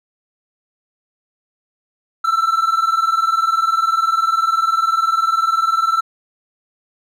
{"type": "tone pair together", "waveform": "triangle", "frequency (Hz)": [1323, 1343], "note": ["E6", "E6"], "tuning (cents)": [6, 32], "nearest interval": "unison", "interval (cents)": 26, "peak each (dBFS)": [-15, -15], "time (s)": [2.24, 6.01], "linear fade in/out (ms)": 10, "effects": []}